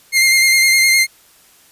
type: tone with vibrato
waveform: sawtooth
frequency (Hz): 2114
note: C7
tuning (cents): +17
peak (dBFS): -6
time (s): 0.12-1.07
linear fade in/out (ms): 50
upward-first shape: square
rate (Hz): 9.8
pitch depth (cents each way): 21
effects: white hiss -49 dBFS RMS until 1.71 s + resampled to 32000 Hz